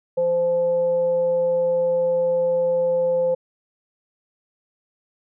sine tone with frequency modulation, 518 Hz, C5, 17 cents flat, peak -17 dBFS, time 0.17-3.35 s, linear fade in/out 10 ms, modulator 348 Hz, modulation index 0.21, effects none

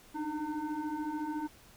sine tone with frequency modulation, 308.4 Hz, D#4, 15 cents flat, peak -33 dBFS, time 0.14-1.48 s, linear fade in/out 20 ms, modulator 603 Hz, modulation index 1.1, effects pink hiss -58 dBFS RMS until 1.76 s

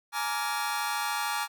sawtooth chord, Bb dominant seventh, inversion third, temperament just, 839.1 / 932.3 / 1165.4 / 1398.5 Hz, Ab5 / Bb5 / D6 / F6, +18 / 0 / -14 / +2 cents, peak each -29 / -31 / -31 / -31 dBFS, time 0.12-1.48 s, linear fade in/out 50 ms, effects none

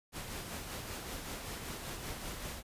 pink noise with tremolo, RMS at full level -41 dBFS, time 0.12-2.63 s, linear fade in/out 50 ms, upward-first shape sine, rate 5.2 Hz, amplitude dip 35%, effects resampled to 32000 Hz

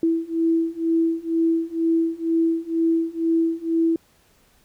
sine beating tone pair, 328.1 / 330.2 Hz, E4 / E4, -8 / +3 cents, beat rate 2.1 Hz, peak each -22 / -21 dBFS, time 0.03-3.96 s, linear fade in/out 2 ms, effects pink hiss -59 dBFS RMS until 4.64 s

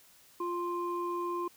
sine tone pair together, 349.2 / 1047.6 Hz, F4 / C6, 0 / +2 cents, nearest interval octave + perfect fifth, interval 1902 cents, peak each -33 / -33 dBFS, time 0.4-1.48 s, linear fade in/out 5 ms, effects tanh soft clip ceiling -27 dBFS + white hiss -60 dBFS RMS until 1.56 s

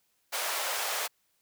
pink high-pass noise, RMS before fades -32 dBFS, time 0.32-1.08 s, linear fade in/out 20 ms, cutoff 580 Hz, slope 24 dB/octave, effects white hiss -73 dBFS RMS until 1.41 s

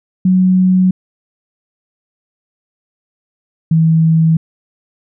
sine tone pair in turn, 185 / 161.71 Hz, F#3 / E3, 0 / -33 cents, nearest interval major second, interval 233 cents, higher first, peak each -7 dBFS, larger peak neither, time 0.25-0.91 / 3.71-4.37 s, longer neither, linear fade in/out 5 ms, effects none

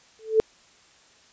sine tone with exponential growth, 440 Hz, A4, in tune, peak -11 dBFS, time 0.19-0.4 s, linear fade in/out 0 ms, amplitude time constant 44 ms, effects white hiss -56 dBFS RMS until 1.32 s + resampled to 16000 Hz

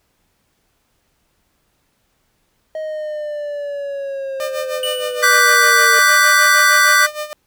triangle exponential sweep, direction down, 629 to 456.8 Hz, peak -20 dBFS, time 2.75-5.99 s, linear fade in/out 2 ms
sawtooth tone with tremolo, 603 Hz, D5, 46 cents sharp, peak -17 dBFS, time 4.4-7.33 s, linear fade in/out 0 ms, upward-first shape sine, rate 6.5 Hz, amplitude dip 80%
square tone with exponential decay, 2960 Hz, F#7, in tune, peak -19 dBFS, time 4.83-5.66 s, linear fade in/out 2 ms, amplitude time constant 180 ms
square chord, G major seventh, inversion second, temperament equal with one note detuned, 1166.5 / 1480 / 1568 / 1975.5 Hz, D6 / F#6 / G6 / B6, -12 / 0 / 0 / 0 cents, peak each -16 dBFS, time 5.22-7.07 s, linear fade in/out 20 ms
effects pink hiss -64 dBFS RMS until 7.46 s

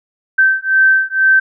sine beating tone pair, 1550 / 1552.1 Hz, G6 / G6, -20 / -18 cents, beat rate 2.1 Hz, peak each -12 dBFS, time 0.38-1.4 s, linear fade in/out 10 ms, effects none

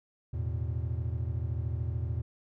triangle chord, E suspended fourth, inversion none, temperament equal, 82.41 / 110 / 123.47 Hz, E2 / A2 / B2, 0 / 0 / 0 cents, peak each -31 / -33 / -34 dBFS, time 0.33-2.22 s, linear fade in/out 10 ms, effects none

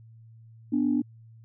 sine tone pair together, 245.9 / 293.3 Hz, B3 / D4, -7 / -2 cents, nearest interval minor third, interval 305 cents, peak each -24 dBFS, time 0.72-1.02 s, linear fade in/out 10 ms, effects tanh soft clip ceiling -14 dBFS + added 113 Hz sine -48 dBFS peak until 1.44 s

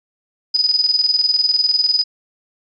sine tone with tremolo, 4977 Hz, D#8, in tune, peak -11 dBFS, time 0.54-2.04 s, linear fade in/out 10 ms, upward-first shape square, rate 20 Hz, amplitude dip 65%, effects resampled to 16000 Hz

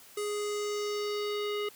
square tone with low-pass filter sweep, 415.3 Hz, G#4, in tune, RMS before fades -33 dBFS, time 0.17-1.69 s, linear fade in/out 5 ms, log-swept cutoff 10000 to 3100 Hz, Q 2.4, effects white hiss -54 dBFS RMS until 1.75 s + high-pass 80 Hz 12 dB/octave

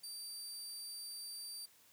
25% pulse tone, 4657 Hz, D8, 15 cents flat, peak -40 dBFS, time 0.03-1.66 s, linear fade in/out 10 ms, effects white hiss -66 dBFS RMS until 1.92 s + high-pass 60 Hz 12 dB/octave

